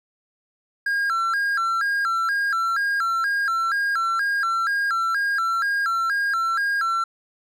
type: tone with vibrato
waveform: triangle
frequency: 1480 Hz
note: F#6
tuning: in tune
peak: -18 dBFS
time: 0.86-7.04 s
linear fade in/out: 5 ms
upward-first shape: square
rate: 2.1 Hz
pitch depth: 160 cents each way
effects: none